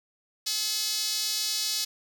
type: tone with high-pass filter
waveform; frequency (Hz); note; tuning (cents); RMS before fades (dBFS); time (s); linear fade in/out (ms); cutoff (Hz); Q
sawtooth; 427.9; A4; -48; -29; 0.46-1.85; 10; 4600; 2.4
effects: none